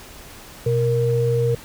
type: tone pair together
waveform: sine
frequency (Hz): 123.82 / 467.5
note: B2 / A#4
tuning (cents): +5 / +5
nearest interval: octave + major seventh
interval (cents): 2300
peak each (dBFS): -19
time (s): 0.66-1.55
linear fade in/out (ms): 5
effects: pink hiss -41 dBFS RMS until 1.64 s